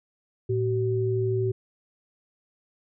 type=tone pair together; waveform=sine; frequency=113 / 380.1 Hz; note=A2 / F#4; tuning=+47 / +47 cents; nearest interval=octave + major sixth; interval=2100 cents; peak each=-25 / -25 dBFS; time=0.49-1.52 s; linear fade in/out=10 ms; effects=none